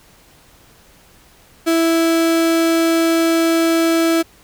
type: tone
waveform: 35% pulse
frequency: 329.6 Hz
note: E4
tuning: in tune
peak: -11 dBFS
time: 1.66-4.23 s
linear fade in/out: 20 ms
effects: pink hiss -49 dBFS RMS until 4.43 s